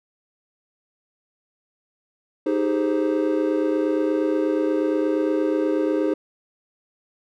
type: chord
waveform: triangle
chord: Ab major seventh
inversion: second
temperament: equal with one note detuned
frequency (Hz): 311.1 / 392 / 420.4 / 523.3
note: Eb4 / G4 / Ab4 / C5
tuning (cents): 0 / 0 / +21 / 0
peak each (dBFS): -20 / -24 / -25 / -24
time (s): 2.46-6.14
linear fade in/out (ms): 5
effects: none